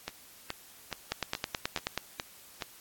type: two click trains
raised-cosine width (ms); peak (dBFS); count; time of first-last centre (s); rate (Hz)
0.2; -12 / -17; 9 / 7; 1.12-1.977 / 0.08-2.622; 9.34 / 2.36
effects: white hiss -54 dBFS RMS until 2.8 s + AAC 64 kbps